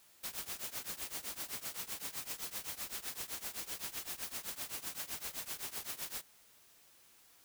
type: noise with tremolo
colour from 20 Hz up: white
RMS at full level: -39 dBFS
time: 0.23-6.22 s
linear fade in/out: 10 ms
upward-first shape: triangle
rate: 7.8 Hz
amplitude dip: 95%
effects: white hiss -64 dBFS RMS until 7.44 s